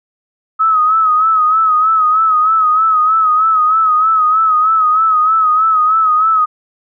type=tone with vibrato; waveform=sine; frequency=1277 Hz; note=D#6; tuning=45 cents sharp; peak=-8 dBFS; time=0.59-6.46 s; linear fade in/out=20 ms; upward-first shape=sine; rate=3.2 Hz; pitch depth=56 cents each way; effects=none